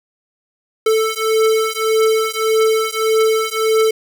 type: beating tone pair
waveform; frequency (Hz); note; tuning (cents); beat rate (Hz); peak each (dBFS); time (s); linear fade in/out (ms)
square; 440 / 441.7; A4 / A4; 0 / +7; 1.7; -17; 0.86-3.91; 5
effects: none